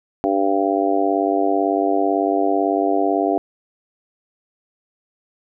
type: harmonic tone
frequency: 98 Hz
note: G2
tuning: in tune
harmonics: 3 / 4 / 5 / 6 / 7 / 8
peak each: -21 / -22 / -26 / -29 / -20 / -26 dBFS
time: 0.24-3.38 s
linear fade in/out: 0 ms
effects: none